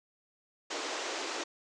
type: band-pass noise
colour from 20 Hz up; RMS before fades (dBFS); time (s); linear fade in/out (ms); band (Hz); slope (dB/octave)
pink; -37; 0.7-1.44; 10; 300 to 7300; 48
effects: none